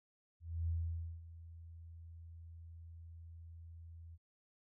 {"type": "tone with ADSR envelope", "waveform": "sine", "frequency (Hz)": 83.1, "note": "E2", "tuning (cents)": 15, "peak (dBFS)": -33, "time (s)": [0.4, 4.18], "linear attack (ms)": 280, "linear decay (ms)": 530, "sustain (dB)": -17, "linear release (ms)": 40, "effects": []}